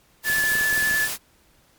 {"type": "noise", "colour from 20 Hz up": "white", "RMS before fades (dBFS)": -28, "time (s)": [0.23, 1.18], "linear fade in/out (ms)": 50}
{"type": "tone with vibrato", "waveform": "sine", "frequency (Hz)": 1732, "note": "A6", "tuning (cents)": -28, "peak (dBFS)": -19, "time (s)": [0.24, 1.09], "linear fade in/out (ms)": 50, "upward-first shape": "sine", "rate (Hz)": 10, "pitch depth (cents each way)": 12}
{"type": "clicks", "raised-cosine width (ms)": 2, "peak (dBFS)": -24, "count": 12, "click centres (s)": [0.3, 0.384, 0.439, 0.518, 0.554, 0.611, 0.728, 0.778, 0.826, 0.874, 0.912, 0.942]}
{"effects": ["pink hiss -59 dBFS RMS until 1.78 s", "MP3 96 kbps"]}